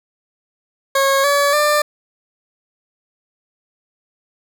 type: tone with pitch steps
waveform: 20% pulse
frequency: 546 / 569.8 / 594.7 Hz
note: C#5 / C#5 / D5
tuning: -26 / +48 / +22 cents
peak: -8 dBFS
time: 0.95-1.82 s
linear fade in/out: 5 ms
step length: 290 ms
effects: none